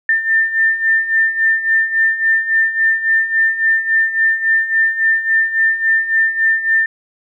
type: beating tone pair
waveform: sine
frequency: 1793 / 1796.6 Hz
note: A6 / A6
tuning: +32 / +36 cents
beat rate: 3.6 Hz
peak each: -18 / -13 dBFS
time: 0.09-6.86 s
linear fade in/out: 2 ms
effects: none